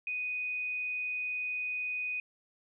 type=tone; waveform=sine; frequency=2489 Hz; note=D#7; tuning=in tune; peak=-32 dBFS; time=0.07-2.2 s; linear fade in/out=2 ms; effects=none